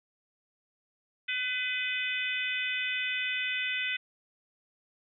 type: harmonic tone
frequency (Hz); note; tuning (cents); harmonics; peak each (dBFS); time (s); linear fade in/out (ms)
503; B4; +32; 3 / 4 / 5 / 6 / 7; -37 / -34 / -33 / -38 / -39; 1.28-3.97; 10
effects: none